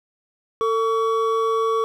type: tone pair together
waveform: triangle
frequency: 449.1 / 1131.7 Hz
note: A4 / C#6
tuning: +35 / +35 cents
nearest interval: octave + major third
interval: 1600 cents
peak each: -18 / -20 dBFS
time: 0.61-1.84 s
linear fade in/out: 0 ms
effects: none